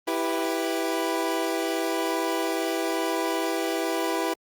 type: chord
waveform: 25% pulse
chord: E minor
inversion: none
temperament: equal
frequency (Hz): 329.6 / 392 / 493.9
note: E4 / G4 / B4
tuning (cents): 0 / 0 / 0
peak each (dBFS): -24 / -26 / -27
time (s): 0.07-4.34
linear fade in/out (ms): 10
effects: Opus 24 kbps